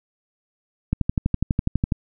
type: click train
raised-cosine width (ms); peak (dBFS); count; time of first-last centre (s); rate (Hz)
5; -7; 13; 0.93-1.922; 12.1
effects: none